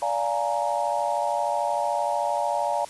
sine chord, Bb dominant seventh, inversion first, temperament just, 582.7 / 699.2 / 839.1 / 932.3 Hz, D5 / F5 / Ab5 / Bb5, -14 / +2 / +18 / 0 cents, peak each -28 dBFS, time 0.02-2.85 s, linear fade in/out 2 ms, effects white hiss -44 dBFS RMS until 2.89 s + resampled to 24000 Hz

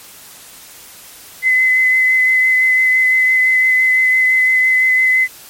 sine tone with vibrato, 2033 Hz, B6, 50 cents sharp, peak -9 dBFS, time 1.42-5.28 s, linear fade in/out 50 ms, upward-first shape sine, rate 5.9 Hz, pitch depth 13 cents each way, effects white hiss -38 dBFS RMS until 5.49 s + MP3 64 kbps

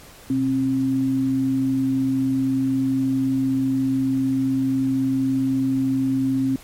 sine tone pair together, 125.58 / 266.1 Hz, B2 / C4, +29 / +29 cents, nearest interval octave + minor second, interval 1300 cents, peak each -28 / -18 dBFS, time 0.3-6.56 s, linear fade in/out 2 ms, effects pink hiss -45 dBFS RMS until 6.63 s + MP3 64 kbps

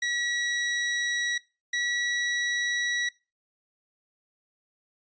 sawtooth tone pair in turn, 1926 / 1933.1 Hz, B6 / B6, -44 / -38 cents, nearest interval unison, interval 6 cents, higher second, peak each -22 dBFS, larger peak neither, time 0.02-1.38 / 1.73-3.09 s, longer neither, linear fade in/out 5 ms, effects noise-tail reverb RT60 0.3 s tail -22 dB re dry + resampled to 16000 Hz

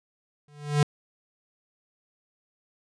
square tone with exponential growth, 146.83 Hz, D3, in tune, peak -16 dBFS, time 0.48-0.83 s, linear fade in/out 2 ms, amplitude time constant 74 ms, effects resampled to 22050 Hz

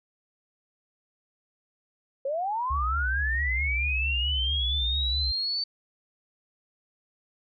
sine linear sweep, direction up, 523.3 to 4560 Hz, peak -26 dBFS, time 2.25-5.64 s, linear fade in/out 5 ms
sine tone with vibrato, 67 Hz, C2, 42 cents sharp, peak -27 dBFS, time 2.7-5.32 s, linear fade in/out 10 ms, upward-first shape triangle, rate 4.5 Hz, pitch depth 170 cents each way
effects none

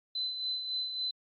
sine tone with tremolo, 4032 Hz, B7, 35 cents sharp, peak -30 dBFS, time 0.15-1.11 s, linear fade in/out 5 ms, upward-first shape sine, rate 3.6 Hz, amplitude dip 50%, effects Opus 48 kbps

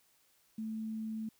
sine tone with quantisation, 220 Hz, A3, in tune, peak -36 dBFS, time 0.58-1.29 s, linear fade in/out 5 ms, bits 11, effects white hiss -70 dBFS RMS until 1.39 s

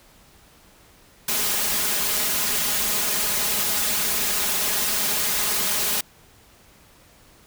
white noise with comb filter, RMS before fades -23 dBFS, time 1.28-6.01 s, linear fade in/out 5 ms, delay 4.8 ms, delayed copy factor +0.75, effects pink hiss -53 dBFS RMS until 7.46 s

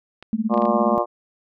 clicks, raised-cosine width 0.3 ms, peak -23 dBFS, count 5, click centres 0.226 / 0.541 / 0.577 / 0.621 / 0.654 s
sine tone with tremolo, 219.9 Hz, A3, 1 cent flat, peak -16 dBFS, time 0.33-0.98 s, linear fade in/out 0 ms, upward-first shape sine, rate 17 Hz, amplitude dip 95%
harmonic tone, 118.7 Hz, A#2, 32 cents sharp, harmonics 3 / 4 / 5 / 6 / 7 / 8 / 9 / 10, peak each -26 / -28 / -22 / -25 / -29 / -32 / -24 / -31 dBFS, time 0.49-1.06 s, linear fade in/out 50 ms
effects none

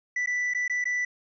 triangle tone with dropouts, 1975.5 Hz, B6, in tune, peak -23 dBFS, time 0.16-1.05 s, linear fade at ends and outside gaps 5 ms, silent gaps 0.261-0.272 / 0.537-0.547 / 0.68-0.697 / 0.842-0.854 s, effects resampled to 16000 Hz

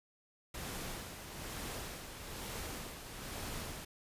pink noise with tremolo, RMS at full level -42 dBFS, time 0.54-3.85 s, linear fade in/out 5 ms, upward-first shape sine, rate 1.1 Hz, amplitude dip 50%, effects resampled to 32000 Hz

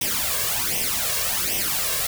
white noise with flanger, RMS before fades -24 dBFS, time 0.01-2.07 s, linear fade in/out 5 ms, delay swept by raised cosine 0.34 to 1.84 ms, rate 1.3 Hz, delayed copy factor +0.75, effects none

